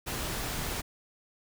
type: noise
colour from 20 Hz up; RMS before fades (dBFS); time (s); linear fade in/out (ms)
pink; -34; 0.06-0.82; 20
effects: none